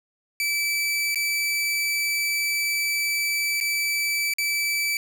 sawtooth tone with dropouts, 2313 Hz, D7, 27 cents flat, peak -19 dBFS, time 0.4-4.97 s, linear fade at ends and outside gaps 1 ms, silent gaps 1.146-1.157 / 3.602-3.61 / 4.337-4.384 s, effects none

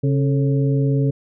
harmonic tone with a mistuned harmonic, 137.2 Hz, C#3, 17 cents flat, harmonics 1 / 2 / 3 / 4, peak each -16 / -23 / -25 / -33 dBFS, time 0.03-1.11 s, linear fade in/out 10 ms, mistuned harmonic 3, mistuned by +98 cents, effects none

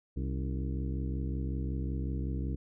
harmonic tone with a mistuned harmonic, 65.41 Hz, C2, in tune, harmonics 1 / 2 / 3 / 4 / 5 / 6 / 7, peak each -33 / -37 / -41 / -42 / -45 / -50 / -51 dBFS, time 0.16-2.56 s, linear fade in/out 10 ms, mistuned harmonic 4, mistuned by +92 cents, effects none

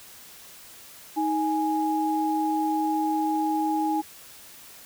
sine tone pair together, 314.6 / 830.6 Hz, D#4 / G#5, +19 / 0 cents, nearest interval octave + perfect fourth, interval 1681 cents, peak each -25 dBFS, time 1.16-4.02 s, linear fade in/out 20 ms, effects white hiss -47 dBFS RMS until 4.85 s

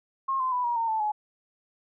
sine tone with pitch steps, 1074 / 1032 / 991.7 / 953 / 915.7 / 880 / 845.6 Hz, C6 / C6 / B5 / A#5 / A#5 / A5 / G#5, +45 / -24 / +7 / +38 / -31 / 0 / +31 cents, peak -24 dBFS, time 0.28-1.12 s, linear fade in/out 10 ms, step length 120 ms, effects none

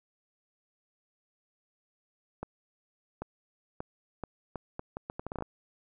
accelerating click train, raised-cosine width 1 ms, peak -22 dBFS, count 15, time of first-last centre 2.43-5.424 s, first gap 790 ms, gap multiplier 0.74, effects none

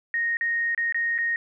sine tone with dropouts, 1862 Hz, A#6, 2 cents flat, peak -22 dBFS, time 0.14-1.36 s, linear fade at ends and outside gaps 1 ms, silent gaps 0.37-0.41 / 0.748-0.777 / 0.924-0.945 / 1.18-1.186 s, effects none

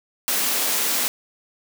white high-pass noise, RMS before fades -22 dBFS, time 0.28-1.08 s, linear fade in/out 0 ms, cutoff 190 Hz, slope 48 dB/octave, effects none

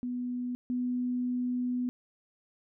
sine tone pair in turn, 246.9 / 248 Hz, B3 / B3, 0 / +7 cents, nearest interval unison, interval 7 cents, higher second, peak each -31 / -28 dBFS, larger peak second, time 0.03-0.55 / 0.7-1.89 s, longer second, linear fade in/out 0 ms, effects none

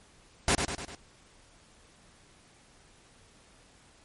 pink noise with echo, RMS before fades -24 dBFS, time 0.48-0.55 s, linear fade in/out 2 ms, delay 100 ms, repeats 4, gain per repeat -5 dB, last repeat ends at 0.95 s, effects pink hiss -59 dBFS RMS until 4.04 s + MP3 48 kbps

